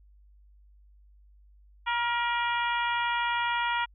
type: harmonic tone with a mistuned harmonic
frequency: 476.1 Hz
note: A#4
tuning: 37 cents sharp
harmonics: 2 / 3 / 4 / 5 / 6 / 7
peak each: -28 / -32 / -34 / -36 / -38 / -39 dBFS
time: 1.86-3.86 s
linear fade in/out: 20 ms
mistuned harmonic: 3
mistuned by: -28 cents
effects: added 50 Hz sine -54 dBFS peak until 3.94 s